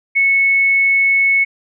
sine tone, 2203 Hz, C#7, 11 cents flat, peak -10 dBFS, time 0.15-1.45 s, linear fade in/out 20 ms, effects none

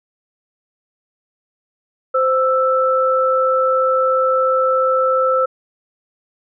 sine tone pair together, 519.8 / 1323 Hz, C5 / E6, -11 / +6 cents, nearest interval octave + major third, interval 1617 cents, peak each -15 / -16 dBFS, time 2.14-5.46 s, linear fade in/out 10 ms, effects none

